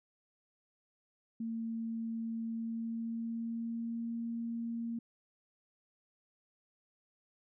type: tone with pitch glide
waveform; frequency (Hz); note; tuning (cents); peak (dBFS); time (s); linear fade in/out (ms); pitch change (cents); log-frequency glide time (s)
sine; 227.2 to 231.8; A#3 to A#3; -44 to -10; -35; 1.4-4.99; 5; +34; 2.46-4.16
effects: none